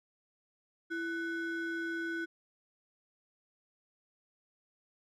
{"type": "ring-modulated tone", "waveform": "triangle", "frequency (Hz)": 913, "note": "A#5", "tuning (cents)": -36, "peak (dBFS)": -29, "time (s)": [0.9, 2.26], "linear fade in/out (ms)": 20, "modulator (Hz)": 580, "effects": []}